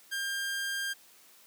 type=tone; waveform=sawtooth; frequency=1600 Hz; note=G6; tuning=35 cents sharp; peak=-28 dBFS; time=0.11-0.94 s; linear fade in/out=20 ms; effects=white hiss -58 dBFS RMS until 1.46 s + high-pass 200 Hz 12 dB/octave